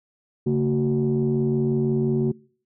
sine tone cluster, 138.9 / 224.7 / 371.7 Hz, C#3 / A3 / F#4, +4 / +37 / +8 cents, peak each -22 dBFS, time 0.46-2.32 s, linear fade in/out 10 ms, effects noise-tail reverb RT60 0.5 s tail -25 dB re dry + tanh soft clip ceiling -13 dBFS

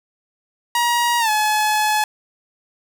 sawtooth tone with pitch glide, 952 to 853 Hz, A#5 to G#5, +36 to +46 cents, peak -12 dBFS, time 0.75-2.04 s, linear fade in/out 2 ms, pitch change -190 cents, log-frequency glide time 1.19-1.3 s, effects none

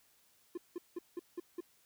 triangle tone bursts, 349.2 Hz, F4, in tune, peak -35 dBFS, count 6, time 0.55-1.606 s, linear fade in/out 5 ms, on 26 ms, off 180 ms, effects white hiss -69 dBFS RMS until 1.85 s

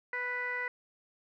15% pulse tone with low-pass filter, 493.9 Hz, B4, in tune, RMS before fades -35 dBFS, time 0.13-0.68 s, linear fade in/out 2 ms, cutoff 1900 Hz, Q 6.5, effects none

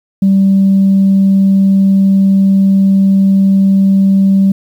sine tone, 194.3 Hz, G3, 15 cents flat, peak -4 dBFS, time 0.22-4.52 s, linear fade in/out 5 ms, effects tanh soft clip ceiling -2 dBFS + 7-bit

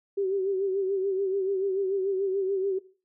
sine tone with vibrato, 386.4 Hz, G4, 25 cents flat, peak -24 dBFS, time 0.17-2.79 s, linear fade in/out 10 ms, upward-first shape sine, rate 6.9 Hz, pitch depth 62 cents each way, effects noise-tail reverb RT60 0.4 s tail -19 dB re dry

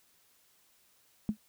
sine tone with exponential decay, 213.3 Hz, G#3, 46 cents sharp, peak -22 dBFS, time 1.29-1.37 s, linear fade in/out 0 ms, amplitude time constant 16 ms, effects tanh soft clip ceiling -18 dBFS + white hiss -67 dBFS RMS until 1.48 s

